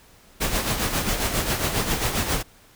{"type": "noise with tremolo", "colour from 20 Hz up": "pink", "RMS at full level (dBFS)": -22, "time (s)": [0.4, 2.43], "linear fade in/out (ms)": 20, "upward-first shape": "sine", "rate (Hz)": 7.4, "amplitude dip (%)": 55, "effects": ["pink hiss -53 dBFS RMS until 2.75 s"]}